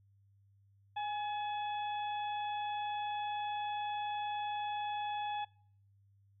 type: harmonic tone with a mistuned harmonic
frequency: 853 Hz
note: G#5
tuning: 46 cents sharp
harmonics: 1 / 2 / 3 / 4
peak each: -35 / -49 / -49 / -49 dBFS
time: 0.96-5.45 s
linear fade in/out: 10 ms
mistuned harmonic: 1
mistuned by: -47 cents
effects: noise-tail reverb RT60 0.6 s tail -25 dB re dry + added 99 Hz sine -64 dBFS peak until 6.4 s